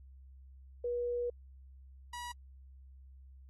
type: tone pair in turn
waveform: sine / sawtooth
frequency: 483.5 / 967 Hz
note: B4 / B5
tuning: -37 / -37 cents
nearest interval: octave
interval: 1200 cents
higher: second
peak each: -32 / -37 dBFS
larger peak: first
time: 0.84-1.3 / 2.13-2.32 s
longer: first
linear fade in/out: 5 ms
effects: added 66 Hz sine -52 dBFS peak until 3.49 s + AAC 32 kbps